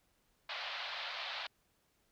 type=band-pass noise; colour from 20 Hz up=white; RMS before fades=-42 dBFS; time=0.49-1.47 s; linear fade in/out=5 ms; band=580 to 4300 Hz; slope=48 dB/octave; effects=pink hiss -75 dBFS RMS until 2.11 s